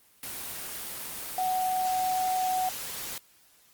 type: tone in noise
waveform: sine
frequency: 744 Hz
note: F#5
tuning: 9 cents sharp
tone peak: -25 dBFS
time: 1.38-2.69 s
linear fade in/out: 2 ms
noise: white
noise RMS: -37 dBFS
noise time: 0.23-3.18 s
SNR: +9 dB
effects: white hiss -61 dBFS RMS until 3.73 s + Opus 24 kbps